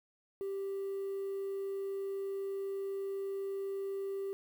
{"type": "tone", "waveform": "triangle", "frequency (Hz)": 392, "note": "G4", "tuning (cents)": 0, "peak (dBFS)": -32, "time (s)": [0.41, 4.33], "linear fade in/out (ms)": 0, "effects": ["tanh soft clip ceiling -31 dBFS", "10-bit"]}